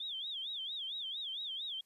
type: tone with vibrato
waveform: sine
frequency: 3442 Hz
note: A7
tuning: 39 cents flat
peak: -38 dBFS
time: 0-1.81 s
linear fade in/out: 5 ms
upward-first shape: sine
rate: 4.4 Hz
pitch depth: 190 cents each way
effects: white hiss -75 dBFS RMS until 1.85 s + resampled to 32000 Hz